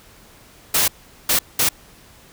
white noise bursts at uneven times, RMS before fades -17 dBFS, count 3, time 0.74-0.88 / 1.29-1.39 / 1.59-1.69 s, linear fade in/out 5 ms, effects pink hiss -48 dBFS RMS until 2.32 s

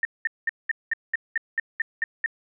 sine tone bursts, 1817 Hz, A#6, 45 cents flat, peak -20 dBFS, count 11, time 0.03-2.261 s, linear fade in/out 2 ms, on 21 ms, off 200 ms, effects none

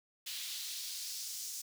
pink noise with high-pass filter sweep, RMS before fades -42 dBFS, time 0.26-1.62 s, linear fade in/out 10 ms, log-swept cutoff 3300 to 6100 Hz, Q 1.8, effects none

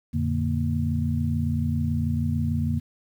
sine tone cluster, 87.8 / 114.6 / 146 / 232.2 Hz, F2 / A#2 / D3 / A#3, +10 / -29 / -10 / -7 cents, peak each -26 / -33 / -27 / -27 dBFS, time 0.13-2.8 s, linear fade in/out 20 ms, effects 9-bit

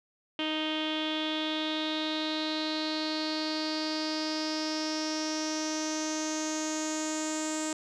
sawtooth tone with low-pass filter sweep, 311.1 Hz, D#4, in tune, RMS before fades -32 dBFS, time 0.39-7.73 s, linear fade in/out 2 ms, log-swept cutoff 3100 to 7500 Hz, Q 7, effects none

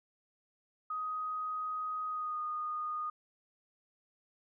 sine tone with pitch glide, 1253 to 1230.1 Hz, D#6 to D#6, +12 to -20 cents, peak -34 dBFS, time 0.9-3.1 s, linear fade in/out 5 ms, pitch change -32 cents, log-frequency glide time 2.08-2.4 s, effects none

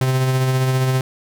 45% pulse tone with tremolo, 130.3 Hz, C3, 7 cents flat, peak -14 dBFS, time 0.01-1.01 s, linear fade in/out 2 ms, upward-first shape sine, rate 15 Hz, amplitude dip 30%, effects none

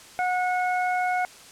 harmonic tone, 729 Hz, F#5, 26 cents flat, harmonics 1 / 2 / 3, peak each -23 / -30 / -32 dBFS, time 0.19-1.25 s, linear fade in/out 0 ms, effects white hiss -47 dBFS RMS until 1.51 s + low-pass 9000 Hz 12 dB/octave

